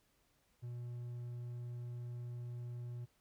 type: tone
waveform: triangle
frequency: 120.9 Hz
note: B2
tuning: 36 cents flat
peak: -40 dBFS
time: 0.62-3.06 s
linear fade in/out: 20 ms
effects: pink hiss -75 dBFS RMS until 3.2 s